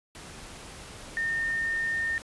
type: tone in noise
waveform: sine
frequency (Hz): 1823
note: A#6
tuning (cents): -39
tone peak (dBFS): -26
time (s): 1.17-2.18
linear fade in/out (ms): 0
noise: pink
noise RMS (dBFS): -44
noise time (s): 0.15-2.22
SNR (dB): +15
effects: resampled to 24000 Hz